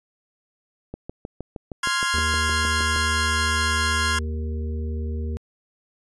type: click train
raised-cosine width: 2 ms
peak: -19 dBFS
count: 14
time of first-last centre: 0.94-2.962 s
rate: 6.43 Hz
type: chord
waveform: sawtooth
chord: F minor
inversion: second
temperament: equal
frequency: 1046.5 / 1396.9 / 1661.2 Hz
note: C6 / F6 / Ab6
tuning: 0 / 0 / 0 cents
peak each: -22 dBFS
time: 1.83-4.19 s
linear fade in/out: 5 ms
type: harmonic tone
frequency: 77.78 Hz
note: D#2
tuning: in tune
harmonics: 1 / 3 / 5 / 6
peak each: -25 / -35 / -39 / -41 dBFS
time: 2.14-5.37 s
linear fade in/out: 0 ms
effects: resampled to 24000 Hz